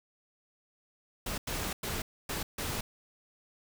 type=noise bursts at uneven times; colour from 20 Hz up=pink; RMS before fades=-35 dBFS; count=5; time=1.26-1.38 / 1.47-1.73 / 1.83-2.02 / 2.29-2.43 / 2.58-2.81 s; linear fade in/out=5 ms; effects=none